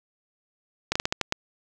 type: slowing click train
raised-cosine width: 0.2 ms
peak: -6 dBFS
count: 7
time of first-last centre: 0.92-1.324 s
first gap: 35 ms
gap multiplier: 1.26
effects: none